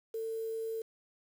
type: tone with quantisation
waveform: sine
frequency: 448.3 Hz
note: A4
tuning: 32 cents sharp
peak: -34 dBFS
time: 0.14-0.82 s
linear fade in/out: 5 ms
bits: 9
effects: none